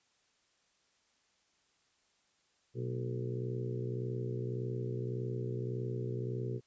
harmonic tone with a mistuned harmonic, 61.74 Hz, B1, in tune, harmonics 2 / 3 / 4 / 5 / 6 / 7 / 8, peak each -36 / -48 / -48 / -49 / -42 / -43 / -51 dBFS, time 2.74-6.61 s, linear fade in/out 50 ms, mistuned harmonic 4, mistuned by -96 cents, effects white hiss -73 dBFS RMS until 6.66 s + resampled to 16000 Hz

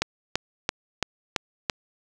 click train, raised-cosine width 0.2 ms, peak -5 dBFS, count 6, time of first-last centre 0.02-1.698 s, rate 2.98 Hz, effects none

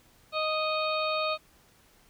harmonic tone, 622.3 Hz, D#5, in tune, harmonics 1 / 2 / 4 / 5 / 6 / 7, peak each -30 / -31 / -34 / -46 / -37 / -38 dBFS, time 0.32-1.38 s, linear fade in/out 50 ms, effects pink hiss -61 dBFS RMS until 2.09 s

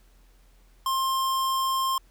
square tone, 1059 Hz, C6, 21 cents sharp, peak -24 dBFS, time 0.86-1.98 s, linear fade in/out 2 ms, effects added 42 Hz sine -54 dBFS peak until 2.1 s + pink hiss -64 dBFS RMS until 2.1 s

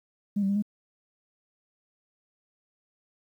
sine tone with pitch steps, 204 / 194.8 / 200.5 / 208.1 Hz, G#3 / G3 / G3 / G#3, -31 / -11 / +39 / +4 cents, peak -22 dBFS, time 0.36-0.624 s, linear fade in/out 10 ms, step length 66 ms, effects tanh soft clip ceiling -18 dBFS + 10-bit

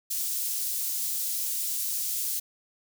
white high-pass noise, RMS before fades -30 dBFS, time 0.1-2.4 s, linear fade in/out 10 ms, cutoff 5800 Hz, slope 12 dB/octave, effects none

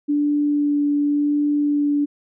sine tone with vibrato, 291.4 Hz, D4, 13 cents flat, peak -16 dBFS, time 0.08-2.06 s, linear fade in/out 20 ms, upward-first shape sine, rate 0.91 Hz, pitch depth 9 cents each way, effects none

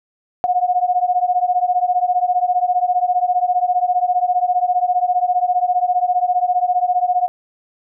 sine beating tone pair, 715 / 730 Hz, F5 / F#5, +41 / -24 cents, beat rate 15 Hz, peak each -17 dBFS, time 0.44-7.28 s, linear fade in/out 0 ms, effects none

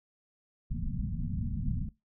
pink low-pass noise, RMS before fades -33 dBFS, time 0.7-1.89 s, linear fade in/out 5 ms, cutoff 240 Hz, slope 96 dB/octave, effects noise-tail reverb RT60 0.2 s tail -19 dB re dry

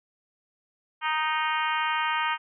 harmonic tone with a mistuned harmonic, 311.1 Hz, D#4, in tune, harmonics 3 / 4 / 5 / 6 / 7 / 8 / 9 / 10, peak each -28 / -30 / -32 / -34 / -35 / -36 / -37 / -38 dBFS, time 1.01-2.38 s, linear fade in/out 50 ms, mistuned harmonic 8, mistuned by -21 cents, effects none

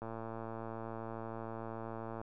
click train, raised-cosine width 1 ms, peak -29 dBFS, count 249, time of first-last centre 0.02-2.215 s, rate 113 Hz, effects none

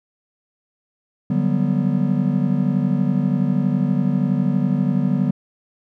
triangle chord, G major seventh, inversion second, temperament just, 147 / 183.75 / 196 / 245 Hz, D3 / F#3 / G3 / B3, +2 / -12 / 0 / -14 cents, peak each -20 dBFS, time 1.3-5.31 s, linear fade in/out 5 ms, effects none

